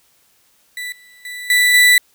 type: tone with level steps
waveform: 35% pulse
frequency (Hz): 1975.5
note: B6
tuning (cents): 0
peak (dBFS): -23 / -42 / -26 / -9 / -6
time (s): 0.77-1.98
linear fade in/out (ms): 2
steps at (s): 0.92 / 1.25 / 1.5 / 1.74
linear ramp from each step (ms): 2
effects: white hiss -57 dBFS RMS until 2.14 s